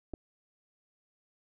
clicks, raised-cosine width 2 ms, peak -27 dBFS, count 2, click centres 0.136 / 0.139 s, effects none

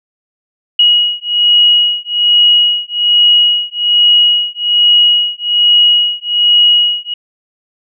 sine beating tone pair, 2900 / 2901.2 Hz, F#7 / F#7, -35 / -35 cents, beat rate 1.2 Hz, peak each -10 dBFS, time 0.79-7.14 s, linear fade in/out 5 ms, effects none

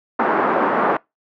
white band-pass noise, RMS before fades -18 dBFS, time 0.19-0.97 s, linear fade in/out 5 ms, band 210 to 1300 Hz, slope 24 dB/octave, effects noise-tail reverb RT60 0.2 s tail -24 dB re dry

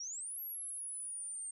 sine exponential two-way sweep, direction up then down, 5480 to 11720 to 8620 Hz, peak -40 dBFS, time 0-1.51 s, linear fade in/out 5 ms, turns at 0.4 s, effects none

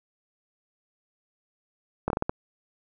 slowing click train, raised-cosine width 1 ms, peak -11 dBFS, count 6, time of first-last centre 2.08-2.295 s, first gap 22 ms, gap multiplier 1.34, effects none

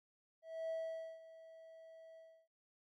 triangle tone with ADSR envelope, 650 Hz, E5, 24 cents flat, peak -35 dBFS, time 0.42-2.48 s, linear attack 280 ms, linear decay 490 ms, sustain -18 dB, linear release 310 ms, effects tanh soft clip ceiling -32 dBFS

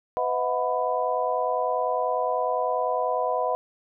sine tone cluster, 502 / 639 / 729 / 995 Hz, B4 / D#5 / F#5 / B5, +28 / +46 / -26 / +13 cents, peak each -28 dBFS, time 0.17-3.55 s, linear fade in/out 0 ms, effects none

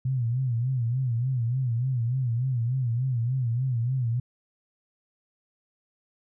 sine tone with vibrato, 123.47 Hz, B2, in tune, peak -23 dBFS, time 0.05-4.2 s, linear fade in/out 5 ms, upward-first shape sine, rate 3.4 Hz, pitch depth 130 cents each way, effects none

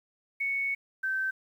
sine tone pair in turn, 2217 / 1548.5 Hz, C#7 / G6, 0 / -22 cents, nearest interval tritone, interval 622 cents, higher first, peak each -27 / -27 dBFS, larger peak neither, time 0.4-0.75 / 1.03-1.31 s, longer first, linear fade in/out 10 ms, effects 10-bit

